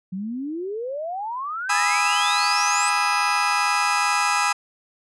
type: exponential sweep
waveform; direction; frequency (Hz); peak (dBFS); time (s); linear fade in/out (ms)
sine; up; 180 to 8372; -26; 0.12-2.9; 10
type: chord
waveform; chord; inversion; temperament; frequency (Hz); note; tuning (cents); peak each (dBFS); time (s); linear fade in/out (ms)
30% pulse; E major seventh; first; just; 824.1 / 988.9 / 1236.1 / 1318.5; G#5 / B5 / D#6 / E6; -14 / +2 / -12 / 0; -22; 1.69-4.53; 10
effects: resampled to 24000 Hz